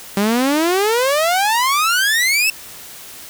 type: exponential sweep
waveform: sawtooth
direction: up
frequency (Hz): 194.6 to 2690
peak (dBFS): -10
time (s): 0.17-2.5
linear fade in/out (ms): 2
effects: white hiss -36 dBFS RMS until 3.29 s